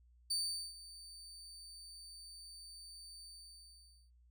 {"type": "tone with ADSR envelope", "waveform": "30% pulse", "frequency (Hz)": 4586, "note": "D8", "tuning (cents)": -42, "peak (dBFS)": -30, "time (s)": [0.3, 4.11], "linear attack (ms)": 10, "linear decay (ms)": 420, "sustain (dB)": -18, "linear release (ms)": 880, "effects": ["added 60 Hz sine -63 dBFS peak until 4.3 s"]}